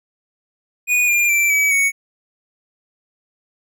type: tone with pitch steps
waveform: square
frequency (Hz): 2465 / 2403 / 2343 / 2284 / 2227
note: D#7 / D7 / D7 / D7 / C#7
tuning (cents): -17 / +39 / -5 / -49 / +7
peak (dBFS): -14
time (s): 0.87-1.92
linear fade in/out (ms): 50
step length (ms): 210
effects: none